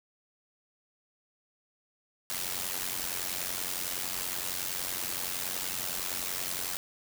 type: noise with amplitude modulation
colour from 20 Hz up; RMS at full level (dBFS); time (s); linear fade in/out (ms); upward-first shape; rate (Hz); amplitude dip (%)
white; -31; 2.3-6.77; 0; sine; 90.7; 75
effects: none